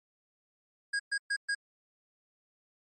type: tone bursts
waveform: square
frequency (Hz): 1635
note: G#6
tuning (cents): -28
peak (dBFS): -29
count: 4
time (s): 0.93-1.55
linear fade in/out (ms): 10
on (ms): 65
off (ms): 120
effects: MP3 32 kbps